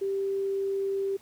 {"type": "tone", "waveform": "sine", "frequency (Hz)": 392, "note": "G4", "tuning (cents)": 0, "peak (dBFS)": -26, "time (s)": [0.01, 1.17], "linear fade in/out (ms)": 10, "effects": ["pink hiss -56 dBFS RMS until 1.21 s", "high-pass 100 Hz 12 dB/octave"]}